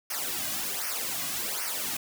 white noise with flanger, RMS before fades -32 dBFS, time 0.1-1.97 s, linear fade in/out 5 ms, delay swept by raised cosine 0.26 to 2.26 ms, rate 1.3 Hz, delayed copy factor -0.8, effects none

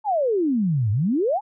sine exponential two-way sweep, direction down then up, 893 to 98 to 893 Hz, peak -18 dBFS, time 0.04-1.41 s, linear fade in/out 50 ms, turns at 0.91 s, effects none

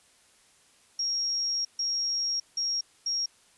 sine tone bursts at uneven times, 5588 Hz, F8, in tune, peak -26 dBFS, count 4, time 0.99-1.65 / 1.79-2.4 / 2.57-2.81 / 3.06-3.26 s, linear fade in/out 5 ms, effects white hiss -61 dBFS RMS until 3.57 s + resampled to 24000 Hz

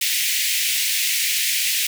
pink high-pass noise, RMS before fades -21 dBFS, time 0.01-1.87 s, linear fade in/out 5 ms, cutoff 2000 Hz, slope 48 dB/octave, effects none

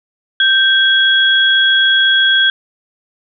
sine tone pair together, 1568 / 3322 Hz, G6 / G#7, 0 / 0 cents, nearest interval octave + minor second, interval 1300 cents, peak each -11 dBFS, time 0.4-2.5 s, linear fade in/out 2 ms, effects none

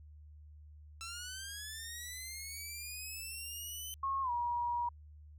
10% pulse linear sweep, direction up, 1327 to 3063 Hz, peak -34 dBFS, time 1.01-3.94 s, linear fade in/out 0 ms
sine tone with pitch glide, 1087 to 957.3 Hz, C#6 to A#5, -34 to +46 cents, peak -32 dBFS, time 4.03-4.89 s, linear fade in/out 5 ms, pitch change -220 cents, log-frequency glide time 4.22-4.31 s
effects added 75 Hz sine -52 dBFS peak until 5.38 s

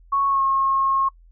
sine tone with pitch glide, 1106 to 1082 Hz, C#6 to C#6, -4 to -42 cents, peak -17 dBFS, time 0.12-1.09 s, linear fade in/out 10 ms, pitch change -38 cents, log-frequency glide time 0.28-0.42 s, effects noise-tail reverb RT60 0.1 s tail -24 dB re dry + added 42 Hz sine -47 dBFS peak until 1.31 s

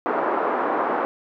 white band-pass noise, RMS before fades -23 dBFS, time 0.06-1.05 s, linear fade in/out 0 ms, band 280 to 1200 Hz, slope 24 dB/octave, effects none

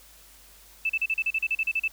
sine tone bursts, 2637 Hz, E7, in tune, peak -22 dBFS, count 13, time 0.85-1.879 s, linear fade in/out 5 ms, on 45 ms, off 37 ms, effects added 50 Hz sine -57 dBFS peak until 1.92 s + white hiss -53 dBFS RMS until 1.92 s

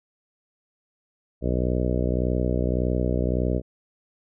harmonic tone, 61.74 Hz, B1, in tune, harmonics 1 / 2 / 3 / 4 / 5 / 6 / 7 / 8 / 9 / 10, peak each -25 / -28 / -30 / -31 / -32 / -33 / -33 / -34 / -35 / -35 dBFS, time 1.41-3.62 s, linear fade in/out 50 ms, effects none

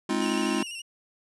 square chord, F minor seventh, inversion first, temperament just, 209.5 / 261.9 / 314.3 / 349.2 Hz, Ab3 / C4 / Eb4 / F4, +15 / +2 / +18 / 0 cents, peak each -31 dBFS, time 0.09-0.63 s, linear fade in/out 5 ms
sawtooth tone with vibrato, 2794 Hz, F7, in tune, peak -32 dBFS, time 0.21-0.82 s, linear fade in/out 10 ms, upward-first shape square, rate 12 Hz, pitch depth 47 cents each way
effects resampled to 24000 Hz

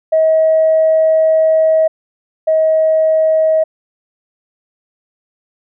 sine tone pair in turn, 637 / 634.3 Hz, D#5 / D#5, +41 / +33 cents, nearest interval unison, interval 8 cents, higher first, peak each -7 / -8 dBFS, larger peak first, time 0.12-1.88 / 2.47-3.64 s, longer first, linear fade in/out 10 ms, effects tanh soft clip ceiling -3 dBFS

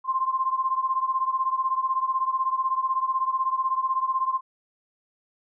sine beating tone pair, 1046.5 / 1062.5 Hz, C6 / C6, 0 / +26 cents, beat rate 16 Hz, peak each -24 / -27 dBFS, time 0.04-4.41 s, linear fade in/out 50 ms, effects none

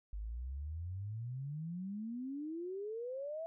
sine exponential sweep, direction up, 49.46 to 669 Hz, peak -39 dBFS, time 0.13-3.46 s, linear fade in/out 0 ms, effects none

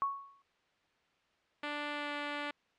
sine tone with exponential decay, 1108.7 Hz, C#6, in tune, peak -27 dBFS, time 0.02-0.42 s, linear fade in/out 0 ms, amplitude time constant 86 ms
5% pulse tone with pitch glide, 293.7 to 291.5 Hz, D4 to D4, 0 to -13 cents, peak -24 dBFS, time 1.63-2.51 s, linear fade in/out 5 ms, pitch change -13 cents, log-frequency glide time 1.9-2.12 s
effects white hiss -72 dBFS RMS until 2.78 s + low-pass 3000 Hz 12 dB/octave

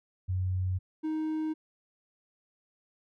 sine / triangle tone pair in turn, 92.5 / 312.8 Hz, F#2 / D#4, 0 / +9 cents, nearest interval octave + major sixth, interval 2109 cents, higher second, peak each -27 dBFS, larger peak neither, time 0.28-0.79 / 1.03-1.54 s, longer neither, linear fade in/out 20 ms, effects none

